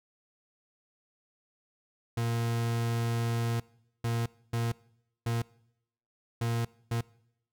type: tone bursts at uneven times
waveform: 40% pulse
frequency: 116.54 Hz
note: A#2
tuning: in tune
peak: -27 dBFS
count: 6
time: 2.17-3.6 / 4.04-4.26 / 4.53-4.72 / 5.26-5.42 / 6.41-6.65 / 6.91-7.01 s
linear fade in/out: 5 ms
effects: noise-tail reverb RT60 0.8 s tail -23 dB re dry